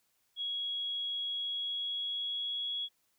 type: tone with pitch glide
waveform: sine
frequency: 3322 to 3343 Hz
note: G#7 to G#7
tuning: 0 to +11 cents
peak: -33 dBFS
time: 0.36-2.89 s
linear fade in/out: 50 ms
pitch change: +11 cents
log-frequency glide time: 1.25-2.76 s
effects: white hiss -75 dBFS RMS until 3.18 s